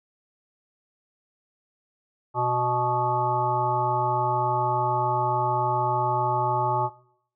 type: harmonic tone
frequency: 123.47 Hz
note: B2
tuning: in tune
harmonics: 1 / 3 / 5 / 7 / 9 / 10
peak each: -30 / -31 / -31 / -24 / -29 / -34 dBFS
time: 2.34-6.9 s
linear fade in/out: 50 ms
effects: noise-tail reverb RT60 0.7 s tail -21 dB re dry